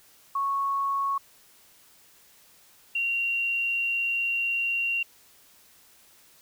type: tone pair in turn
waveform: sine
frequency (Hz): 1105 / 2758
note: C#6 / F7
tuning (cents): -6 / -22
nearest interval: octave + major third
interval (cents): 1584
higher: second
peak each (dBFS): -24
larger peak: neither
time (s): 0.35-1.18 / 2.95-5.03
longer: second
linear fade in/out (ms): 5
effects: white hiss -57 dBFS RMS until 6.41 s

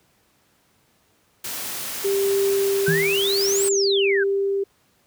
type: noise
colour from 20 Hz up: white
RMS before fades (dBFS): -30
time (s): 1.44-3.69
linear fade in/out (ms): 5
type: tone with tremolo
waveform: sine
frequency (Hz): 395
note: G4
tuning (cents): +13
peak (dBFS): -17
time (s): 2.04-4.64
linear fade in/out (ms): 10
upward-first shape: triangle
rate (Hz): 0.62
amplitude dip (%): 40
type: exponential two-way sweep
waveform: sine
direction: up then down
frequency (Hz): 1479 to 8372 to 1479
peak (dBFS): -21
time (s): 2.86-4.24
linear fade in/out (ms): 10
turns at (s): 3.66
type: tone with exponential decay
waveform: sine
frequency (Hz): 161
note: E3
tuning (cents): -41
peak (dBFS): -17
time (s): 2.88-3.28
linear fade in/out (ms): 0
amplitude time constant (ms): 86
effects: pink hiss -62 dBFS RMS until 5.06 s + high-pass 80 Hz 12 dB/octave

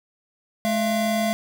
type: tone pair together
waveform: square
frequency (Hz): 213.2 / 680.4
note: G#3 / F5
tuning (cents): +46 / -45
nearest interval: octave + minor sixth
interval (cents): 2009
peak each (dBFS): -24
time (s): 0.65-1.33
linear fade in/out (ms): 0
effects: none

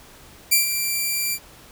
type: tone with ADSR envelope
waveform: 5% pulse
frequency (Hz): 2354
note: D7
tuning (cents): +3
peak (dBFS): -3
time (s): 0.51-1.39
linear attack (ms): 16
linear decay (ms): 130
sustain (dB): -9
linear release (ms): 60
effects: pink hiss -47 dBFS RMS until 1.71 s

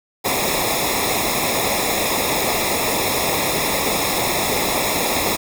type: noise with comb filter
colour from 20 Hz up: pink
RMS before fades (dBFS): -20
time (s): 0.24-5.37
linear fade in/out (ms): 20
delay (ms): 0.66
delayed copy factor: -0.85
effects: none

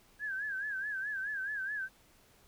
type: tone with vibrato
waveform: sine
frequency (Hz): 1625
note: G#6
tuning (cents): -38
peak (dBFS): -34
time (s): 0.19-1.89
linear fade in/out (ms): 50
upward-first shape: sine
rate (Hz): 4.7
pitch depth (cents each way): 110
effects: pink hiss -64 dBFS RMS until 2.47 s

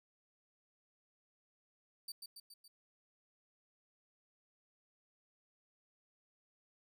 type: tone with echo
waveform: sawtooth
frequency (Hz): 4621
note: D8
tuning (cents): -29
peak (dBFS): -40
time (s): 2.08-2.12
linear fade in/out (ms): 5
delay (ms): 140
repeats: 4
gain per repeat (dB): -4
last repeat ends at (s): 2.68
effects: none

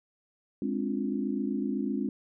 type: chord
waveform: sine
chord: D half-diminished seventh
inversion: second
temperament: equal with one note detuned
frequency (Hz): 207.7 / 261.6 / 289.5 / 349.2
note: Ab3 / C4 / D4 / F4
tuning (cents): 0 / 0 / -25 / 0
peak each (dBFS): -32 / -32 / -34 / -37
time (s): 0.62-2.09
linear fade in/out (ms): 2
effects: none

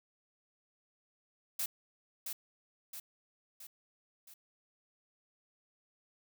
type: noise with echo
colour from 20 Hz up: blue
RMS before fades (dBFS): -35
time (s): 1.59-1.66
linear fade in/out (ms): 5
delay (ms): 670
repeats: 4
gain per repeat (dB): -5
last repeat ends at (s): 4.34
effects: none

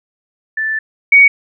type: tone pair in turn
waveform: sine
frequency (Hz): 1760 / 2243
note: A6 / C#7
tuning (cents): 0 / +20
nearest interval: major third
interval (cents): 420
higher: second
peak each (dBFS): -15 / -3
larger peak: second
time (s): 0.57-0.79 / 1.12-1.28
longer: first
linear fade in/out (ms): 5
effects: none

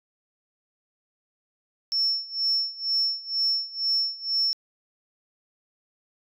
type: tone with tremolo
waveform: sine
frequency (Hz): 5400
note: E8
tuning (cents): +41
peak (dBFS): -19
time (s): 1.92-4.53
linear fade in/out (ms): 0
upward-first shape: sine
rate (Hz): 2.1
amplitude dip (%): 90
effects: tanh soft clip ceiling -16 dBFS

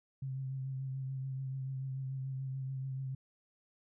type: tone with vibrato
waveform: sine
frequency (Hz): 133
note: C3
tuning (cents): +29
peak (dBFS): -36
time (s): 0.22-3.15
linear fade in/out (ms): 5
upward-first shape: triangle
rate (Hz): 6.9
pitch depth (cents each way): 31
effects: none

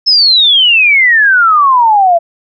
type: exponential sweep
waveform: sine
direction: down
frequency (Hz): 5290 to 661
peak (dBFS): -4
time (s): 0.06-2.19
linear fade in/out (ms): 20
effects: none

